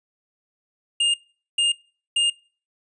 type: tone bursts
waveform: square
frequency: 2823 Hz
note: F7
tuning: 18 cents sharp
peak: -18 dBFS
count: 3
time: 1-2.3 s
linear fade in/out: 5 ms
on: 140 ms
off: 440 ms
effects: noise-tail reverb RT60 0.4 s tail -23 dB re dry + resampled to 22050 Hz